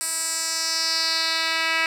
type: tone with band-pass filter sweep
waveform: 10% pulse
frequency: 325.2 Hz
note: E4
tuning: 23 cents flat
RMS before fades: -24 dBFS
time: 0.01-1.86 s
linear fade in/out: 0 ms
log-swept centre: 9100 to 2700 Hz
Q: 2.7
effects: 8-bit